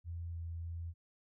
sine tone with pitch steps, 84.8 / 83.7 / 84.2 Hz, E2 / E2 / E2, +50 / +27 / +37 cents, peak -39 dBFS, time 0.04-0.94 s, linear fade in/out 50 ms, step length 300 ms, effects none

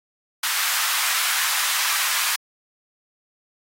pink high-pass noise, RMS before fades -23 dBFS, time 0.43-2.36 s, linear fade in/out 5 ms, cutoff 1100 Hz, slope 24 dB/octave, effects AAC 48 kbps

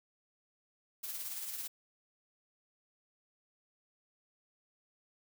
blue noise with tremolo, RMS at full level -39 dBFS, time 1.03-1.68 s, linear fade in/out 10 ms, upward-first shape triangle, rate 18 Hz, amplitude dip 50%, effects none

